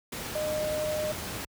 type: tone in noise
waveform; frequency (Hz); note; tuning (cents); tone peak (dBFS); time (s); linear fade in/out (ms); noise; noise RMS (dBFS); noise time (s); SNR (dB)
sine; 612; D#5; -29; -28; 0.35-1.12; 5; pink; -36; 0.12-1.45; +5
effects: high-pass 60 Hz 12 dB/octave